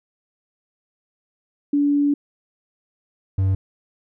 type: tone pair in turn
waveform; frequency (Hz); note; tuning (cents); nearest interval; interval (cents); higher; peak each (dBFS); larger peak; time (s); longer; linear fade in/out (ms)
sine / triangle; 287.6 / 95.74; D4 / G2; -36 / -40; octave + perfect fifth; 1904; first; -15 / -14; second; 1.73-2.14 / 3.38-3.55; first; 5
effects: none